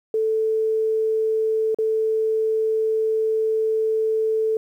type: tone with dropouts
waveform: sine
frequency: 440 Hz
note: A4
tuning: in tune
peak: -18 dBFS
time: 0.14-4.57 s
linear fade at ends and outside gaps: 2 ms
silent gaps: 1.746-1.786 s
effects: 9-bit